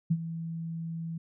sine tone with ADSR envelope, 164.81 Hz, E3, in tune, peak -20 dBFS, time 0.1-1.18 s, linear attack 13 ms, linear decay 53 ms, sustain -13 dB, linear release 6 ms, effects none

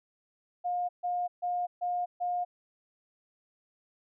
sine tone bursts, 712 Hz, F5, 33 cents sharp, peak -28 dBFS, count 5, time 0.64-2.45 s, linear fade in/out 20 ms, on 250 ms, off 140 ms, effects none

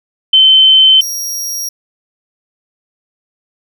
sine / sawtooth tone pair in turn, 3078 / 5645 Hz, G7 / F8, -32 / +18 cents, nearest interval minor seventh, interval 1050 cents, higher second, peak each -3 / -15 dBFS, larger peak first, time 0.33-1.01 / 1.01-1.69 s, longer neither, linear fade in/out 5 ms, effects none

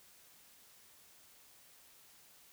silence, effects white hiss -62 dBFS RMS until 2.52 s

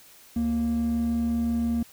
triangle tone pair together, 73.42 / 233.1 Hz, D2 / A#3, 0 / 0 cents, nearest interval octave + minor sixth, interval 2000 cents, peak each -29 / -20 dBFS, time 0.36-1.83 s, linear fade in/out 5 ms, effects tanh soft clip ceiling -18 dBFS + white hiss -52 dBFS RMS until 1.92 s

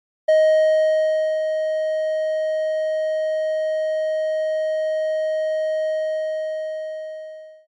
triangle tone with ADSR envelope, 626 Hz, D#5, 10 cents sharp, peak -9 dBFS, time 0.28-7.67 s, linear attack 10 ms, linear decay 1100 ms, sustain -8 dB, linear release 1800 ms, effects MP3 48 kbps

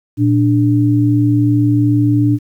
sine tone pair together, 116.67 / 294 Hz, A#2 / D4, +2 / +2 cents, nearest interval octave + major third, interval 1600 cents, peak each -12 dBFS, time 0.17-2.39 s, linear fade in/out 50 ms, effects 8-bit

